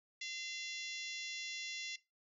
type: harmonic tone with a mistuned harmonic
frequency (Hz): 687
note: F5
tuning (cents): -29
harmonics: 3 / 4 / 5 / 6 / 7 / 8 / 9 / 10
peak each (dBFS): -45 / -47 / -49 / -51 / -52 / -53 / -54 / -55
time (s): 0.21-1.96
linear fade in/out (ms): 5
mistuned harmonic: 9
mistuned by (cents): -31
effects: noise-tail reverb RT60 0.2 s tail -17 dB re dry